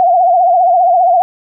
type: tone with vibrato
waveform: sine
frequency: 714 Hz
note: F5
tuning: 38 cents sharp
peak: -6 dBFS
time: 0-1.22 s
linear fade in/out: 0 ms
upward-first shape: triangle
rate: 15 Hz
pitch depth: 120 cents each way
effects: none